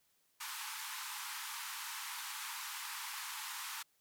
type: band-pass noise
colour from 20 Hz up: pink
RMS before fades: -44 dBFS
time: 0.4-3.83 s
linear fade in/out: 10 ms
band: 850 to 16000 Hz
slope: 96 dB/octave
effects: white hiss -75 dBFS RMS until 4 s